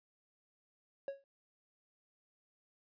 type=tone with exponential decay; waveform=triangle; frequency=552 Hz; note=C#5; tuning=7 cents flat; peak=-32 dBFS; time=1.08-1.24 s; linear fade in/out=1 ms; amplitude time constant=34 ms; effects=resampled to 11025 Hz